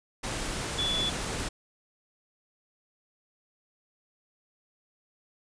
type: tone in noise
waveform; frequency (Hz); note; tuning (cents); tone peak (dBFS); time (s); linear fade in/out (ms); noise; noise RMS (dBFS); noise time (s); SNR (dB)
sine; 3438; A7; -41; -27; 0.78-1.1; 10; pink; -33; 0.23-1.49; +3
effects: resampled to 22050 Hz